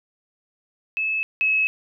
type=tone pair in turn; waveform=sine; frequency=2600 / 2578 Hz; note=E7 / E7; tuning=-24 / -39 cents; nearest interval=unison; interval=15 cents; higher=first; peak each=-21 / -17 dBFS; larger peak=second; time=0.97-1.23 / 1.41-1.67 s; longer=neither; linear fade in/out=0 ms; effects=none